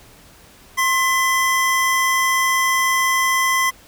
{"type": "tone pair together", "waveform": "square", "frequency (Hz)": [1061, 2011], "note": ["C6", "B6"], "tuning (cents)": [24, 31], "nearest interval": "major seventh", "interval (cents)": 1107, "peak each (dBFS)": -19, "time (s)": [0.77, 3.71], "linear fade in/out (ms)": 20, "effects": ["pink hiss -47 dBFS RMS until 3.87 s"]}